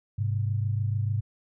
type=tone pair together; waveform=sine; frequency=103.1 / 129.9 Hz; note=G#2 / C3; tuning=-12 / -12 cents; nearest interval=major third; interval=400 cents; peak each=-25 / -31 dBFS; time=0.18-1.21 s; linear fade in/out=10 ms; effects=none